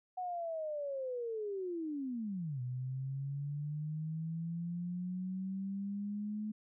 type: linear two-way sweep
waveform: sine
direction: down then up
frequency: 742 to 123.47 to 214.7 Hz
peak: -36 dBFS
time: 0.17-6.52 s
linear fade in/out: 10 ms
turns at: 2.61 s
effects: none